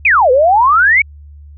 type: exponential two-way sweep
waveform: sine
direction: down then up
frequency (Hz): 2637 to 485.8 to 2306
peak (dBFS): -6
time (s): 0.05-1.02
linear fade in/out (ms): 5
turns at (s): 0.31
effects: added 73 Hz sine -33 dBFS peak until 1.57 s